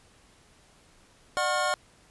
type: tone cluster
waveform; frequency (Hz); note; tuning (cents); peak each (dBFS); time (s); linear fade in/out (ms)
square; 599 / 739 / 1084 / 1415; D5 / F#5 / C#6 / F6; +34 / -2 / -39 / +22; -31; 1.37-1.74; 0
effects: pink hiss -59 dBFS RMS until 2.1 s + resampled to 24000 Hz